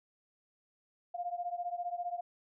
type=beating tone pair; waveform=sine; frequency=698.5 / 713.5 Hz; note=F5 / F5; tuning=0 / +37 cents; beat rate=15 Hz; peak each=-37 / -39 dBFS; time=1.14-2.21 s; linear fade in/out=10 ms; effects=none